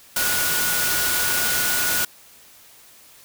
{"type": "tone in noise", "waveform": "sine", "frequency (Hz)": 1458, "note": "F#6", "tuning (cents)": -26, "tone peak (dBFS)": -26, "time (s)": [0.16, 2.05], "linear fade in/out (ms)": 5, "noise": "white", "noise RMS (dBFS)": -22, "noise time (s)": [0.16, 2.05], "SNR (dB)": -7, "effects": ["white hiss -49 dBFS RMS until 3.24 s"]}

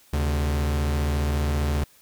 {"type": "tone pair together", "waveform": "45% pulse", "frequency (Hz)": [73.42, 132.03], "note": ["D2", "C3"], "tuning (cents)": [0, 16], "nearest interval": "minor seventh", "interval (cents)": 1016, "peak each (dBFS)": [-22, -31], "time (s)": [0.13, 1.84], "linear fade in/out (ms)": 5, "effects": ["white hiss -56 dBFS RMS until 2.01 s"]}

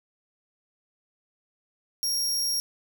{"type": "tone", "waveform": "sawtooth", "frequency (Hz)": 5588, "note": "F8", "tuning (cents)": 0, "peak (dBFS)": -22, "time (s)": [2.03, 2.6], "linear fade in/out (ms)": 0, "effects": []}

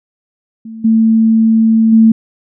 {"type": "tone with level steps", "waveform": "sine", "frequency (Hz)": 223.4, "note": "A3", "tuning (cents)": 27, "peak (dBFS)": [-25, -6, -3], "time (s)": [0.65, 2.12], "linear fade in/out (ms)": 5, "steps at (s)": [0.84, 1.92], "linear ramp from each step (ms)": 10, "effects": []}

